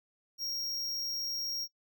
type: tone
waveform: square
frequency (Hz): 5588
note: F8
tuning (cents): 0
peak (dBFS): -34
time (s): 0.38-1.68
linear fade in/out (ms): 50
effects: noise-tail reverb RT60 0.1 s tail -22 dB re dry